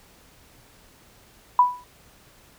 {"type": "tone with exponential decay", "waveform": "sine", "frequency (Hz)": 987.8, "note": "B5", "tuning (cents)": 0, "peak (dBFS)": -9, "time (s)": [1.59, 1.84], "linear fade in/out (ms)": 2, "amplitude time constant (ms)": 53, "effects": ["pink hiss -54 dBFS RMS until 2.58 s"]}